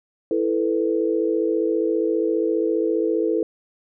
sine chord, E suspended fourth, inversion none, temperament just, 329.6 / 439.5 / 494.4 Hz, E4 / A4 / B4, 0 / -2 / +2 cents, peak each -22 / -22 / -25 dBFS, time 0.31-3.43 s, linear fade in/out 2 ms, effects none

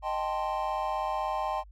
triangle chord, A half-diminished seventh, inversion second, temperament equal, 622.3 / 784 / 880 / 1046.5 Hz, Eb5 / G5 / A5 / C6, 0 / 0 / 0 / 0 cents, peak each -33 / -31 / -33 / -32 dBFS, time 0.02-1.64 s, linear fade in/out 50 ms, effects added 50 Hz sine -48 dBFS peak until 1.71 s

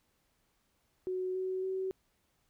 sine tone with pitch steps, 370 / 374.3 / 378.6 Hz, F#4 / F#4 / F#4, 0 / +20 / +40 cents, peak -32 dBFS, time 1.07-1.91 s, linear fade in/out 0 ms, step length 280 ms, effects pink hiss -75 dBFS RMS until 2.49 s

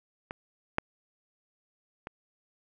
clicks, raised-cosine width 0.5 ms, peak -21 / -10 / -23 dBFS, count 3, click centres 0.309 / 0.784 / 2.071 s, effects none

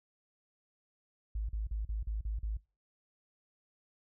sine tone bursts, 53 Hz, G#1, 36 cents sharp, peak -32 dBFS, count 7, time 1.35-2.57 s, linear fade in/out 5 ms, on 140 ms, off 40 ms, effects noise-tail reverb RT60 0.3 s tail -23 dB re dry

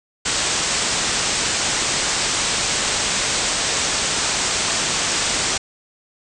white low-pass noise, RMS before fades -21 dBFS, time 0.25-5.58 s, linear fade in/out 10 ms, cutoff 8500 Hz, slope 96 dB/octave, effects none

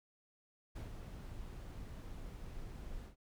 brown noise with ADSR envelope, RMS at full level -42 dBFS, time 0.75-3.16 s, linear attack 14 ms, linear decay 120 ms, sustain -5 dB, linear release 120 ms, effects none

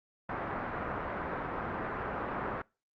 white low-pass noise, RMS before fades -36 dBFS, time 0.29-2.62 s, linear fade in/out 5 ms, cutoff 1500 Hz, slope 24 dB/octave, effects noise-tail reverb RT60 0.3 s tail -24 dB re dry + Opus 48 kbps

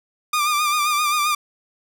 sawtooth tone with vibrato, 1200 Hz, D6, 37 cents sharp, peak -14 dBFS, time 0.33-1.35 s, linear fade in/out 5 ms, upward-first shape sine, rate 7.6 Hz, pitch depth 48 cents each way, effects none

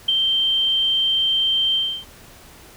sine tone with ADSR envelope, 3136 Hz, G7, in tune, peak -12 dBFS, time 0.08-2.05 s, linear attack 9 ms, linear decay 10 ms, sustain -4 dB, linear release 300 ms, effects pink hiss -45 dBFS RMS until 2.76 s

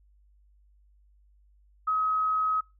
sine tone, 1272 Hz, D#6, 38 cents sharp, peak -23 dBFS, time 1.87-2.61 s, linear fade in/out 10 ms, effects noise-tail reverb RT60 0.3 s tail -26 dB re dry + added 50 Hz sine -58 dBFS peak until 2.79 s

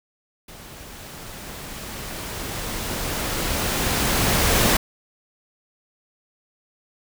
pink noise with level ramp, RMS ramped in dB -42 to -17 dBFS, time 0.48-4.77 s, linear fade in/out 5 ms, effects none

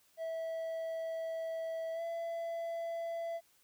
triangle tone with pitch glide, 653 to 670.2 Hz, E5 to E5, -17 to +29 cents, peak -34 dBFS, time 0.17-3.41 s, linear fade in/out 50 ms, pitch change +46 cents, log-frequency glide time 1.93-2.02 s, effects white hiss -69 dBFS RMS until 3.63 s

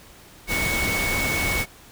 sine tone in noise, 2217 Hz, C#7, in tune, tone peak -24 dBFS, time 0.47-1.66 s, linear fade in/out 50 ms, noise pink, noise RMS -26 dBFS, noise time 0.47-1.66 s, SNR -1 dB, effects pink hiss -48 dBFS RMS until 1.91 s

